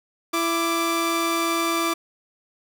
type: tone pair together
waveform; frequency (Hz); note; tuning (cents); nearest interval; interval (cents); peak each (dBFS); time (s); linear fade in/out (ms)
sawtooth; 334 / 1174.7; E4 / D6; +23 / 0; octave + minor seventh; 2177; -20; 0.33-1.94; 10
effects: none